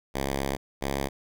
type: tone pair in turn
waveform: 5% pulse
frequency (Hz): 68.4 / 68.92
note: C#2 / C#2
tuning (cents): -23 / -9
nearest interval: unison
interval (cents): 14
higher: second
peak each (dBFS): -16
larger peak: neither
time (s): 0.14-0.57 / 0.81-1.09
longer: first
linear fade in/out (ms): 20
effects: none